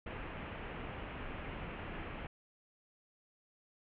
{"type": "low-pass noise", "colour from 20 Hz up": "pink", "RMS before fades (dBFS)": -44, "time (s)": [0.06, 2.27], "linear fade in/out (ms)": 5, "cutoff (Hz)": 2900, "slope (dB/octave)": 48, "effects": []}